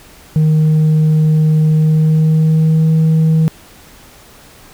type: tone with pitch glide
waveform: sine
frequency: 155.56 to 159.38 Hz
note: D#3 to D#3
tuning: 0 to +42 cents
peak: -5 dBFS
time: 0.36-3.48 s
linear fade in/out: 0 ms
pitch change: +42 cents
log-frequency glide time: 1.7-2.92 s
effects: tanh soft clip ceiling -7 dBFS + pink hiss -41 dBFS RMS until 4.73 s